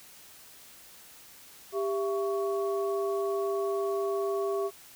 sine tone cluster, 396 / 670 / 1119 Hz, G4 / E5 / C#6, +18 / +28 / +16 cents, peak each -28 / -35 / -37 dBFS, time 1.72-4.71 s, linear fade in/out 50 ms, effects white hiss -52 dBFS RMS until 4.95 s

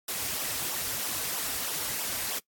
white noise with flanger, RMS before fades -32 dBFS, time 0.08-2.39 s, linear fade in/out 5 ms, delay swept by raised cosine 0.44 to 5.64 ms, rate 3.1 Hz, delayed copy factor -0.85, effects noise-tail reverb RT60 0.1 s tail -21 dB re dry + AAC 64 kbps

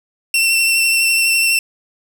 sawtooth tone with vibrato, 2700 Hz, E7, 41 cents sharp, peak -9 dBFS, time 0.34-1.59 s, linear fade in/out 2 ms, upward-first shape square, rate 12 Hz, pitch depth 15 cents each way, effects none

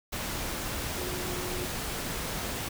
sine tone in noise, 361 Hz, F#4, 43 cents flat, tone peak -38 dBFS, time 0.97-1.66 s, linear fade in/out 10 ms, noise pink, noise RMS -34 dBFS, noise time 0.12-2.69 s, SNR -7 dB, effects none

